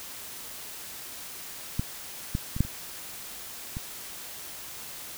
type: clicks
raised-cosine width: 5 ms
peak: -14 / -14 / -20 / -9 / -26 / -21 dBFS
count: 6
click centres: 1.795 / 2.351 / 2.565 / 2.606 / 2.65 / 3.769 s
effects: white hiss -41 dBFS RMS until 5.17 s